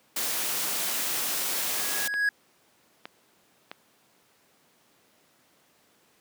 white noise, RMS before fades -29 dBFS, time 0.16-2.08 s, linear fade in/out 5 ms
triangle tone with exponential growth, 1661.2 Hz, G#6, in tune, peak -18 dBFS, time 1.46-2.29 s, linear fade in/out 2 ms, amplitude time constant 180 ms
clicks, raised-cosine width 0.3 ms, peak -21 dBFS, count 5, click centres 1.798 / 2.061 / 2.14 / 3.055 / 3.715 s
effects pink hiss -63 dBFS RMS until 6.2 s + high-pass 200 Hz 12 dB/octave

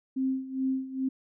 sine tone with tremolo, 263.6 Hz, C4, 13 cents sharp, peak -24 dBFS, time 0.16-1.09 s, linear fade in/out 10 ms, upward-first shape sine, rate 2.4 Hz, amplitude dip 80%, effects none

